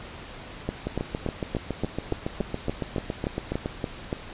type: two click trains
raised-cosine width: 2 ms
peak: -13 / -14 dBFS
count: 13 / 21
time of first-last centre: 0.69-4.128 / 0.87-3.659 s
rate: 3.49 / 7.17 Hz
effects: pink hiss -41 dBFS RMS until 4.33 s + resampled to 8000 Hz